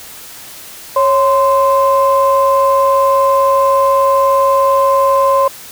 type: tone pair together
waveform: sine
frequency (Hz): 550 / 1038.3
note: C#5 / C6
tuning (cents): -14 / -14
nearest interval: major seventh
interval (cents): 1100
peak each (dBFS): -10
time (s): 0.96-5.48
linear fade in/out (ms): 5
effects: tanh soft clip ceiling -1 dBFS + white hiss -33 dBFS RMS until 5.71 s